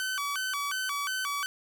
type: tone with vibrato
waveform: sawtooth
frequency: 1318.5 Hz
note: E6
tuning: in tune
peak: -26 dBFS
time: 0-1.46 s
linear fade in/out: 0 ms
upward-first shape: square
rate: 2.8 Hz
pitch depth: 250 cents each way
effects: none